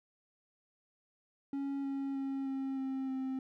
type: tone with pitch steps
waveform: triangle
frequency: 277.2 / 274.3 / 271.5 / 268.7 / 265.9 / 263.2 Hz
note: C#4 / C#4 / C#4 / C4 / C4 / C4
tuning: 0 / -18 / -36 / +46 / +28 / +10 cents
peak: -32 dBFS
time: 1.53-3.39 s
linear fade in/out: 2 ms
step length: 310 ms
effects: none